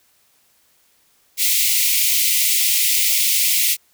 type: high-pass noise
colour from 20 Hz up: white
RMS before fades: -17 dBFS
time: 1.37-3.77 s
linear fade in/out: 50 ms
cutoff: 2000 Hz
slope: 96 dB/octave
effects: white hiss -59 dBFS RMS until 3.93 s